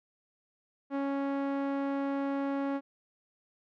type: tone with low-pass filter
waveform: sawtooth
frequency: 277.2 Hz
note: C#4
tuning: in tune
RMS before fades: -32 dBFS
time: 0.9-2.81 s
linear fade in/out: 50 ms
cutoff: 1400 Hz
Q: 0.67
effects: none